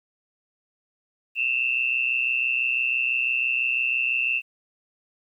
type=tone pair together; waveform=sine; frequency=2612 / 2738 Hz; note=E7 / F7; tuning=-17 / -35 cents; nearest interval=minor second; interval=82 cents; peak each=-24 dBFS; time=1.35-4.42 s; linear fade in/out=50 ms; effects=10-bit